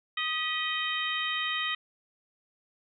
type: harmonic tone with a mistuned harmonic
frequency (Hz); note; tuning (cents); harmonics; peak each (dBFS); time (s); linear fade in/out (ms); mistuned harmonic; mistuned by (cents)
622.3; D#5; 0; 2 / 3 / 4 / 5 / 6; -35 / -33 / -36 / -34 / -36; 0.17-1.75; 5; 3; +63
effects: none